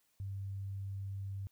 sine tone, 98 Hz, G2, in tune, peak -38 dBFS, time 0.2-1.47 s, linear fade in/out 0 ms, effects white hiss -75 dBFS RMS until 1.51 s

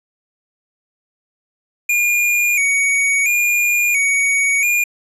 square tone with vibrato, 2330 Hz, D7, 14 cents flat, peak -14 dBFS, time 1.89-4.84 s, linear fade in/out 5 ms, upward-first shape square, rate 0.73 Hz, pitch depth 67 cents each way, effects resampled to 32000 Hz

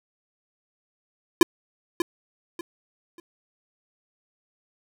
square tone with echo, 341.7 Hz, F4, 38 cents flat, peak -10 dBFS, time 1.41-1.43 s, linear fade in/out 2 ms, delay 590 ms, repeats 3, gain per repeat -11 dB, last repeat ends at 3.2 s, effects none

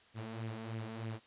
sawtooth tone with flanger, 112 Hz, A2, 31 cents sharp, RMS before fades -42 dBFS, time 0.14-1.2 s, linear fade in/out 50 ms, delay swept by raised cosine 0.37 to 4.67 ms, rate 3.2 Hz, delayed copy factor +0.55, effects white hiss -63 dBFS RMS until 1.26 s + resampled to 8000 Hz

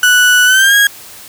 35% pulse tone with pitch glide, 1480 to 1642.2 Hz, F#6 to G#6, 0 to -20 cents, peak -4 dBFS, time 0.03-0.87 s, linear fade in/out 2 ms, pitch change +180 cents, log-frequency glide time 0.45-0.75 s, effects white hiss -34 dBFS RMS until 1.28 s

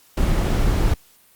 brown noise, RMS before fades -18 dBFS, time 0.17-0.94 s, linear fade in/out 5 ms, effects white hiss -54 dBFS RMS until 1.35 s + Opus 48 kbps

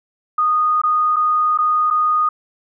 sine tone with dropouts, 1235 Hz, D#6, 13 cents flat, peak -13 dBFS, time 0.38-2.29 s, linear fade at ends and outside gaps 5 ms, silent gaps 0.817-0.835 / 1.161-1.165 / 1.576-1.586 / 1.903-1.908 s, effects none

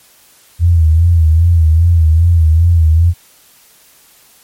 sine tone with vibrato, 82.41 Hz, E2, in tune, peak -5 dBFS, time 0.59-3.14 s, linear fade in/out 50 ms, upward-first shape sine, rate 2.5 Hz, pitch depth 82 cents each way, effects white hiss -46 dBFS RMS until 4.43 s + MP3 64 kbps

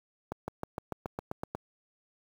accelerating click train, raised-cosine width 1 ms, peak -20 dBFS, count 10, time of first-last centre 0.32-1.55 s, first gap 160 ms, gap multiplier 0.96, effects high-pass 60 Hz 12 dB/octave + 8-bit

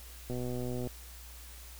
click train, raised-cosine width 2 ms, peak -25 dBFS, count 72, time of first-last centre 0.3-0.873 s, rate 124 Hz, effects added 60 Hz sine -48 dBFS peak until 1.79 s + white hiss -52 dBFS RMS until 1.79 s

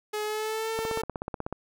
sawtooth tone with pitch glide, 423.4 to 447.5 Hz, G#4 to A4, +33 to +29 cents, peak -25 dBFS, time 0.13-1.02 s, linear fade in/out 10 ms, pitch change +96 cents, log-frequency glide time 0.24-0.7 s
click train, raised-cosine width 1 ms, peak -18 dBFS, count 13, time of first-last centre 0.79-1.526 s, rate 16.3 Hz
effects none

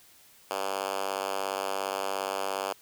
5% pulse tone with high-pass filter, 97.2 Hz, G2, 14 cents flat, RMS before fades -32 dBFS, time 0.51-2.73 s, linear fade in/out 0 ms, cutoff 530 Hz, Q 1.2, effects white hiss -57 dBFS RMS until 2.81 s

